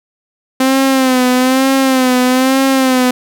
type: tone with vibrato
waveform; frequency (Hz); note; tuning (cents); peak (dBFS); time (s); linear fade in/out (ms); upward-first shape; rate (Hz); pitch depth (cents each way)
sawtooth; 259.8; C4; -12; -5; 0.6-3.11; 5; sine; 1.1; 60
effects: none